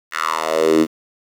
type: tone with high-pass filter sweep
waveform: 10% pulse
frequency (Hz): 79.9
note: D#2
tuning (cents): +47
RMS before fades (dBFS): -17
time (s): 0.11-0.87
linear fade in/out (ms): 50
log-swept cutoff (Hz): 1700 to 260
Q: 4.3
effects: low-pass 10000 Hz 12 dB/octave + 7-bit